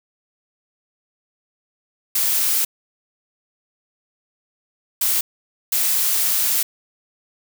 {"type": "noise bursts at uneven times", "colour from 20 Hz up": "blue", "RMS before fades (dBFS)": -19, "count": 3, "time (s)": [[2.15, 2.65], [5.01, 5.21], [5.72, 6.63]], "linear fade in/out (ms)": 5, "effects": []}